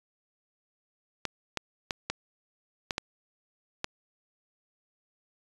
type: clicks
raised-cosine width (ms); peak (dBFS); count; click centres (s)
0.2; -12; 7; 1.253 / 1.573 / 1.908 / 2.1 / 2.908 / 2.981 / 3.844
effects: resampled to 22050 Hz